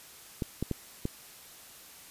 clicks, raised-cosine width 3 ms, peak -17 dBFS, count 4, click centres 0.422 / 0.626 / 0.713 / 1.054 s, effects white hiss -51 dBFS RMS until 2.1 s + resampled to 32000 Hz

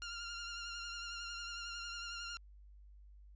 15% pulse tone with vibrato, 1396.9 Hz, F6, in tune, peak -36 dBFS, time 0.02-2.37 s, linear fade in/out 0 ms, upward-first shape triangle, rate 11 Hz, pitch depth 34 cents each way, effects added 50 Hz sine -55 dBFS peak until 3.35 s + resampled to 16000 Hz

